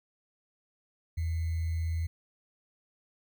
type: tone with sample-and-hold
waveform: sine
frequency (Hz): 82.1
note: E2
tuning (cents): -6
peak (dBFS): -28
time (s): 1.17-2.07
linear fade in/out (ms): 10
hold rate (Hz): 2100
effects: none